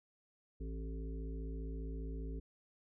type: harmonic tone with a mistuned harmonic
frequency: 55 Hz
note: A1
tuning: in tune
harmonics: 1 / 3 / 5 / 7 / 8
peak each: -40 / -50 / -50 / -54 / -54 dBFS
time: 0.6-2.4 s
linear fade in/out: 10 ms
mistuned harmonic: 5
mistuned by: -31 cents
effects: none